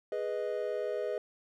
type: chord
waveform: triangle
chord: G# minor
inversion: none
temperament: equal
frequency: 415.3 / 493.9 / 622.3 Hz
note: G#4 / B4 / D#5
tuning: 0 / 0 / 0 cents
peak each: -34 dBFS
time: 0.12-1.18 s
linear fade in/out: 2 ms
effects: none